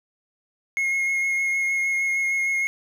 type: tone with vibrato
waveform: triangle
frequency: 2158 Hz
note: C#7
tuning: 47 cents flat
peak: -19 dBFS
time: 0.77-2.67 s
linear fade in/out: 0 ms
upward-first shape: sine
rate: 6.5 Hz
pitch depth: 13 cents each way
effects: none